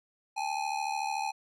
square ring-modulated tone, 834 Hz, G#5, 7 cents sharp, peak -28 dBFS, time 0.36-1.32 s, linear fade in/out 20 ms, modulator 36.8 Hz, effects low-pass 8000 Hz 12 dB/octave

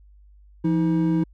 triangle tone pair together, 170.1 / 318 Hz, F3 / D#4, -45 / +38 cents, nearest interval major seventh, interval 1083 cents, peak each -19 dBFS, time 0.64-1.24 s, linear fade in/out 10 ms, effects added 50 Hz sine -48 dBFS peak until 1.33 s

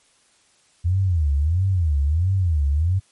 sine tone with vibrato, 82.41 Hz, E2, in tune, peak -16 dBFS, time 0.84-3 s, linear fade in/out 20 ms, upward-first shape sine, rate 1.5 Hz, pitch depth 280 cents each way, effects white hiss -59 dBFS RMS until 3.11 s + MP3 48 kbps

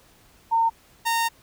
sine / sawtooth tone pair in turn, 912 / 920.5 Hz, A#5 / A#5, -38 / -22 cents, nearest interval unison, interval 16 cents, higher second, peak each -17 dBFS, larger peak neither, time 0.51-0.7 / 1.05-1.29 s, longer second, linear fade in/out 20 ms, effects pink hiss -56 dBFS RMS until 1.42 s

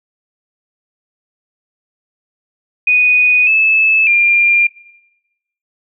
sine tone with pitch steps, 2481 / 2612 / 2395 Hz, D#7 / E7 / D7, -6 / -17 / +33 cents, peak -8 dBFS, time 2.87-4.67 s, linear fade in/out 5 ms, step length 600 ms, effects noise-tail reverb RT60 1.0 s tail -20 dB re dry

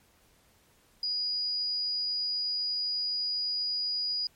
sine tone, 4904 Hz, D#8, 26 cents flat, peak -28 dBFS, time 1.03-4.27 s, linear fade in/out 2 ms, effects pink hiss -64 dBFS RMS until 4.35 s + MP3 64 kbps

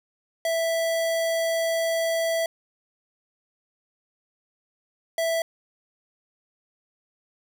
square tone bursts at uneven times, 659.3 Hz, E5, in tune, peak -23 dBFS, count 2, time 0.45-2.46 / 5.18-5.42 s, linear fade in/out 2 ms, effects none

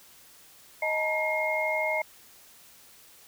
sine tone cluster, 626 / 871 / 943 / 2139 Hz, D#5 / A5 / A#5 / C7, +10 / -18 / +20 / +38 cents, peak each -29 / -35 / -36 / -28 dBFS, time 0.82-2.02 s, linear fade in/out 5 ms, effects white hiss -54 dBFS RMS until 3.27 s

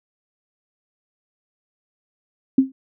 sine tone with exponential decay, 265.4 Hz, C4, 25 cents sharp, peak -7 dBFS, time 2.58-2.72 s, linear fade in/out 5 ms, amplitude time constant 30 ms, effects none

